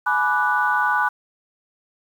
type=chord; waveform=sine; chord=G# half-diminished seventh; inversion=none; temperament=equal with one note detuned; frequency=844.6 / 987.8 / 1174.7 / 1480 Hz; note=G#5 / B5 / D6 / F#6; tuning=+29 / 0 / 0 / 0 cents; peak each=-23 / -23 / -24 / -20 dBFS; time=0.06-1.09 s; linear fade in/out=10 ms; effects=tanh soft clip ceiling -6 dBFS + 8-bit